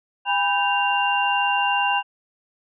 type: tone cluster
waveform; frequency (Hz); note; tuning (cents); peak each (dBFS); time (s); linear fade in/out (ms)
sine; 808 / 986 / 1553 / 2783; G#5 / B5 / G6 / F7; -48 / -3 / -17 / -7; -22 / -24 / -28 / -23; 0.25-2.03; 50
effects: none